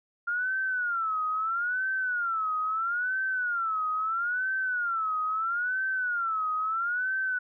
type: tone with vibrato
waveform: sine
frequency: 1393 Hz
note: F6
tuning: 5 cents flat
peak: -26 dBFS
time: 0.27-7.39 s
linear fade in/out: 10 ms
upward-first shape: sine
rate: 0.76 Hz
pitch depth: 180 cents each way
effects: none